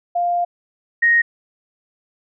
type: tone pair in turn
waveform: sine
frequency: 700 / 1868.8 Hz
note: F5 / A#6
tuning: +4 / +4 cents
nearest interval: octave + perfect fourth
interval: 1700 cents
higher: second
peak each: -16 / -11 dBFS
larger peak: second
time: 0.15-0.45 / 1.02-1.22 s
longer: first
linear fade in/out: 10 ms
effects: none